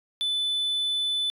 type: tone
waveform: sine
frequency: 3500 Hz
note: A7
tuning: 10 cents flat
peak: -21 dBFS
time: 0.21-1.3 s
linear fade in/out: 0 ms
effects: tanh soft clip ceiling -23 dBFS